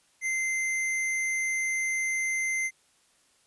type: tone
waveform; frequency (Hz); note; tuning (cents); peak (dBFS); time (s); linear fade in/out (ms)
square; 2078; C7; -12; -27; 0.21-2.71; 50
effects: white hiss -65 dBFS RMS until 3.46 s + resampled to 24000 Hz